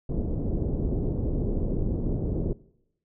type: low-pass noise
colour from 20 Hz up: pink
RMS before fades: -27 dBFS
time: 0.09-2.53 s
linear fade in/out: 5 ms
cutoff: 450 Hz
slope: 24 dB/octave
effects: noise-tail reverb RT60 0.8 s tail -21 dB re dry